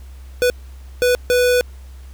square tone bursts at uneven times, 493.9 Hz, B4, in tune, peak -13 dBFS, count 3, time 0.42-0.5 / 1.02-1.15 / 1.3-1.61 s, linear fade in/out 0 ms, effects added 65 Hz sine -34 dBFS peak until 2.13 s + pink hiss -51 dBFS RMS until 2.13 s

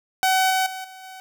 sawtooth tone with level steps, 755 Hz, F#5, 35 cents sharp, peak -13 / -15 / -27 / -36 / -34 dBFS, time 0.23-1.2 s, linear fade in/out 0 ms, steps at 0.5 / 0.66 / 0.84 / 1.03 s, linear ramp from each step 5 ms, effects none

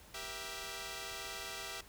5% pulse chord, E diminished, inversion first, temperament equal with one note detuned, 392 / 475.4 / 659.3 Hz, G4 / Bb4 / E5, 0 / +34 / 0 cents, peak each -35 / -37 / -34 dBFS, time 0.14-1.81 s, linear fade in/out 5 ms, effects added 50 Hz sine -61 dBFS peak until 1.88 s + pink hiss -58 dBFS RMS until 1.88 s

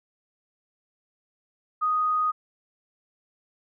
sine tone, 1244.5 Hz, D#6, in tune, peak -21 dBFS, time 1.81-2.32 s, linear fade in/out 20 ms, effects none

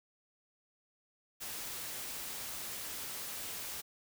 white noise, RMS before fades -42 dBFS, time 1.4-3.82 s, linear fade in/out 20 ms, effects none

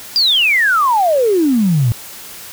triangle exponential sweep, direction down, 4916 to 110 Hz, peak -6 dBFS, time 0.16-1.92 s, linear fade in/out 0 ms, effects tanh soft clip ceiling -8 dBFS + white hiss -33 dBFS RMS until 2.52 s

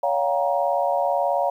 sine chord, G half-diminished seventh, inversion second, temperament just, 564.5 / 705.6 / 784 / 940.8 Hz, Db5 / F5 / G5 / Bb5, +31 / +18 / 0 / +16 cents, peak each -23 / -23 / -28 / -26 dBFS, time 0.03-1.5 s, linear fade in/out 5 ms, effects 9-bit

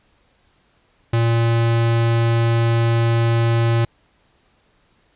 square tone, 115.9 Hz, A#2, 10 cents flat, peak -15 dBFS, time 1.13-3.85 s, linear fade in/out 5 ms, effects pink hiss -60 dBFS RMS until 5.15 s + resampled to 8000 Hz

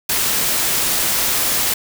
white noise, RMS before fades -18 dBFS, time 0.09-1.74 s, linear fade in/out 5 ms, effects none

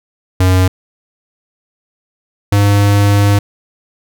square tone pair in turn, 92.5 / 101.49 Hz, F#2 / G#2, 0 / -39 cents, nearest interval major second, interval 161 cents, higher second, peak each -8 dBFS, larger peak neither, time 0.4-0.68 / 2.52-3.39 s, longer second, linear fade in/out 5 ms, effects none

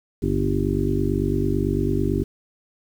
harmonic tone with a mistuned harmonic, 49 Hz, G1, in tune, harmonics 1 / 2 / 3 / 5 / 6 / 7 / 8, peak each -27 / -27 / -27 / -27 / -27 / -27 / -27 dBFS, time 0.22-2.24 s, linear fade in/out 10 ms, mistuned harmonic 1, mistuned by +73 cents, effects 8-bit

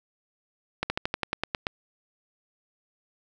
slowing click train, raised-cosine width 0.3 ms, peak -10 dBFS, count 10, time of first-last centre 0.83-1.668 s, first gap 70 ms, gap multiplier 1.07, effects none

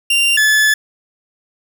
40% pulse tone pair in turn, 2780 / 1725.9 Hz, F7 / A6, -9 / -34 cents, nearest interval minor sixth, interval 825 cents, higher first, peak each -10 / -9 dBFS, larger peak second, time 0.1-0.37 / 0.37-0.74 s, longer second, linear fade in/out 5 ms, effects none

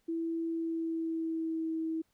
sine tone with pitch glide, 330 to 322.3 Hz, E4 to E4, +2 to -39 cents, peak -31 dBFS, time 0.08-2.02 s, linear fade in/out 10 ms, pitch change -41 cents, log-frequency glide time 0.47-1.75 s, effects pink hiss -75 dBFS RMS until 2.13 s

